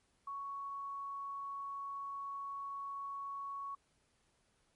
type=tone; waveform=sine; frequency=1113 Hz; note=C#6; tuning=7 cents sharp; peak=-40 dBFS; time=0.27-3.75 s; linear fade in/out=5 ms; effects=pink hiss -75 dBFS RMS until 4.75 s + MP3 48 kbps